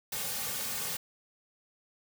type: noise with comb filter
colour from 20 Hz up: white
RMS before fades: -35 dBFS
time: 0.12-0.97 s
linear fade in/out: 5 ms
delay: 3 ms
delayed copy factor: -1
effects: none